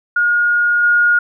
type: tone with level steps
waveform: sine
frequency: 1432 Hz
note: F6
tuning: 43 cents sharp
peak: -11 / -9 dBFS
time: 0.16-1.19 s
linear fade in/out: 5 ms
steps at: 0.83 s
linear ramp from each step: 5 ms
effects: none